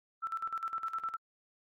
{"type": "tone with tremolo", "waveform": "sine", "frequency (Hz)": 1331, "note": "E6", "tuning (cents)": 16, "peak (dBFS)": -32, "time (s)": [0.22, 1.17], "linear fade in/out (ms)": 20, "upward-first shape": "square", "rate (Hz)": 9.8, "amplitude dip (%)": 75, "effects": ["AAC 64 kbps"]}